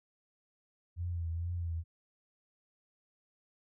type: tone with vibrato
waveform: sine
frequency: 85.1 Hz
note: F2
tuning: 44 cents flat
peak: -33 dBFS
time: 0.96-1.84 s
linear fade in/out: 50 ms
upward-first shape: triangle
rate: 2.2 Hz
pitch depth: 64 cents each way
effects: none